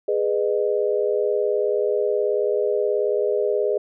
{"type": "chord", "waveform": "sine", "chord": "G# minor", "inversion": "none", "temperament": "equal with one note detuned", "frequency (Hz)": [415.3, 493.9, 612.3], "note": ["G#4", "B4", "D#5"], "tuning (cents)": [0, 0, -28], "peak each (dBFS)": [-21, -24, -25], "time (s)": [0.08, 3.78], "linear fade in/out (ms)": 5, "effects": []}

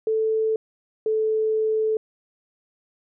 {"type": "tone pair in turn", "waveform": "sine", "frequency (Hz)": [440, 436.7], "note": ["A4", "A4"], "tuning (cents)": [0, -13], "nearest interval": "unison", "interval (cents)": 13, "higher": "first", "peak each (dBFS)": [-19, -19], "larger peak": "neither", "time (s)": [[0.07, 0.56], [1.06, 1.97]], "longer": "second", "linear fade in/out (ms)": 2, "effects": []}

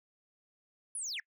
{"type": "linear sweep", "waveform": "sine", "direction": "down", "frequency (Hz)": [10548, 1602], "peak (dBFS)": -33, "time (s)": [0.95, 1.2], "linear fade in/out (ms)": 2, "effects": ["noise-tail reverb RT60 0.1 s tail -26 dB re dry", "tanh soft clip ceiling -35 dBFS"]}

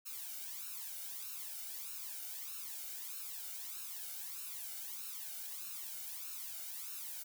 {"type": "noise with flanger", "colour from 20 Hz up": "blue", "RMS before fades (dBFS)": -45, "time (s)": [0.05, 7.24], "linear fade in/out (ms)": 20, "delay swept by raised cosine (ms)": [0.74, 1.38], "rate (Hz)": 1.6, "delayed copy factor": 0.85, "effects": []}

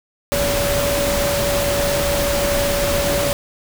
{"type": "tone in noise", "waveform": "sine", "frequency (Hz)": 570, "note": "C#5", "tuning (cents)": 48, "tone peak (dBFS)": -19, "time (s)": [0.32, 3.33], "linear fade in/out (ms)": 0, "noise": "pink", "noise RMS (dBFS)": -21, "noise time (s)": [0.32, 3.33], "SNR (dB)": -1, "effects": []}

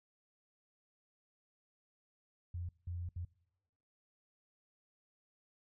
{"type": "tone bursts at uneven times", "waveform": "sine", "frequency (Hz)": 87.31, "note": "F2", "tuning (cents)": 0, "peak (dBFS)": -38, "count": 3, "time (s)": [[2.54, 2.69], [2.87, 3.09], [3.16, 3.25]], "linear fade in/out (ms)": 5, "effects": ["noise-tail reverb RT60 1.0 s tail -25 dB re dry"]}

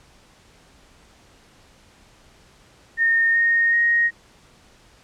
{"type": "tone with pitch steps", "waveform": "sine", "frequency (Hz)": [1833, 1852.2, 1871.5], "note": ["A#6", "A#6", "A#6"], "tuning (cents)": [-30, -12, 6], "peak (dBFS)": -15, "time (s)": [2.97, 4.11], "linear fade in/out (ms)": 50, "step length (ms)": 380, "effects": ["pink hiss -53 dBFS RMS until 5.03 s", "low-pass 8000 Hz 12 dB/octave"]}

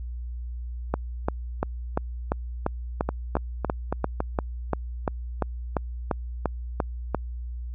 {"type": "two click trains", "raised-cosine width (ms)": 1, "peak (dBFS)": [-11, -9], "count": [5, 19], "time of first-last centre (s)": [[3.09, 4.204], [0.94, 7.147]], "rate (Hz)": [3.59, 2.9], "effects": ["added 60 Hz sine -31 dBFS peak until 7.74 s"]}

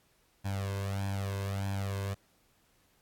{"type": "tone with flanger", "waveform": "sawtooth", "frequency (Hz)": 98.5, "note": "G2", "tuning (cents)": 9, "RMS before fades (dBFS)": -34, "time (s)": [0.44, 2.15], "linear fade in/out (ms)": 20, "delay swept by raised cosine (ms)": [1.2, 1.94], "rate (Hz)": 1.6, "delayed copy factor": 0.9, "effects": ["pink hiss -69 dBFS RMS until 3.01 s", "AAC 64 kbps"]}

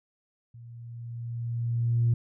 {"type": "tone with level ramp", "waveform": "sine", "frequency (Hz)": 117.7, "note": "A#2", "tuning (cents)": 17, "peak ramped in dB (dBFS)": [-44, -18], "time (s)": [0.54, 2.14], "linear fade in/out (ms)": 5, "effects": ["tanh soft clip ceiling -16 dBFS"]}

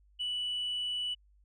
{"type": "tone", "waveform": "sine", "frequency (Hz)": 2960, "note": "F#7", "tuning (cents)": 0, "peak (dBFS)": -30, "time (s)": [0.19, 1.15], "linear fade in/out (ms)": 20, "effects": ["tanh soft clip ceiling -29 dBFS", "added 50 Hz sine -61 dBFS peak until 1.44 s"]}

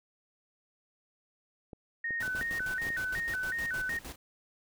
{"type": "clicks", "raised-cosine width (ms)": 2, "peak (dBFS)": -31, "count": 9, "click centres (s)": [1.732, 2.107, 2.279, 2.35, 2.414, 2.512, 2.605, 2.868, 2.904]}
{"type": "tone with vibrato", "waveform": "sine", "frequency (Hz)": 1672, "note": "G#6", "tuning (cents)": 11, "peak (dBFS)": -31, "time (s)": [2.04, 3.99], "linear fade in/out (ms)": 5, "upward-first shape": "square", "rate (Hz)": 2.7, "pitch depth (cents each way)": 180}
{"type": "noise with tremolo", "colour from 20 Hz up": "pink", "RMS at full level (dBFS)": -43, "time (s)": [2.2, 4.16], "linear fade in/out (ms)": 5, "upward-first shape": "square", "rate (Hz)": 6.5, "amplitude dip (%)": 70}
{"effects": []}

